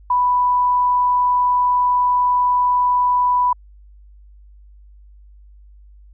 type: tone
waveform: sine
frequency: 989 Hz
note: B5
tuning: 2 cents sharp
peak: -13 dBFS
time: 0.1-3.53 s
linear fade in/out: 5 ms
effects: added 50 Hz sine -42 dBFS peak until 6.13 s